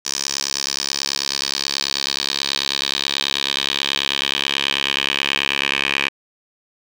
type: tone with band-pass filter sweep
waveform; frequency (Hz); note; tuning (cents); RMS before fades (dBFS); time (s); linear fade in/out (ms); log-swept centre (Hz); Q
10% pulse; 69.3; C#2; 0; -22; 0.05-6.09; 10; 5700 to 2600; 3.4
effects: none